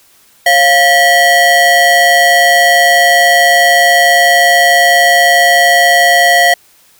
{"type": "ring-modulated tone", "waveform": "square", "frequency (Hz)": 622.3, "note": "D#5", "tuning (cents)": 0, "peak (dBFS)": -3, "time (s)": [0.46, 6.54], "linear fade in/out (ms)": 5, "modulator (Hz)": 1320, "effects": ["white hiss -47 dBFS RMS until 6.99 s"]}